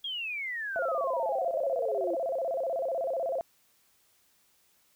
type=exponential sweep; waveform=sine; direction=down; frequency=3322 to 329.6 Hz; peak=-32 dBFS; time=0.04-2.15 s; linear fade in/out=5 ms
type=tone with vibrato; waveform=sine; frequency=598 Hz; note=D5; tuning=31 cents sharp; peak=-28 dBFS; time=0.76-3.41 s; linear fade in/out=0 ms; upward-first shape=square; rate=16 Hz; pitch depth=200 cents each way
effects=white hiss -67 dBFS RMS until 4.95 s